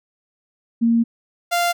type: tone pair in turn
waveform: sine / sawtooth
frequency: 231.5 / 695.2 Hz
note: A#3 / F5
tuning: -12 / -8 cents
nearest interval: octave + perfect fifth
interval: 1904 cents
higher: second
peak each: -13 dBFS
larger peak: neither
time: 0.81-1.04 / 1.51-1.73 s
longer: first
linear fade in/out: 20 ms
effects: none